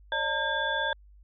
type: tone cluster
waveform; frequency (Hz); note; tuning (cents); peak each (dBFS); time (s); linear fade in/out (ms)
sine; 550 / 606 / 905 / 1609 / 3461; C#5 / D#5 / A5 / G6 / A7; -14 / -46 / +48 / +45 / -29; -36 / -35 / -32 / -29 / -34; 0.12-0.93; 2
effects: added 50 Hz sine -51 dBFS peak until 1.23 s